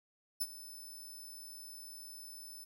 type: tone with ADSR envelope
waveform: 5% pulse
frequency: 5274 Hz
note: E8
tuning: in tune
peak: -25 dBFS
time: 0.4-2.65 s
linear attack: 14 ms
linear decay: 44 ms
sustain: -17 dB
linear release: 17 ms
effects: none